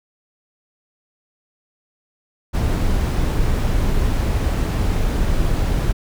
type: noise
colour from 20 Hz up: brown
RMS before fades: -18 dBFS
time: 2.53-5.93 s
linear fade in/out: 20 ms
effects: none